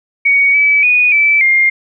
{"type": "tone with pitch steps", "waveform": "sine", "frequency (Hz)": [2242, 2294, 2470, 2316, 2118], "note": ["C#7", "D7", "D#7", "D7", "C7"], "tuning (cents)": [19, -41, -13, -25, 21], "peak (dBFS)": -7, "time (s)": [0.25, 1.7], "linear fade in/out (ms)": 10, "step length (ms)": 290, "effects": []}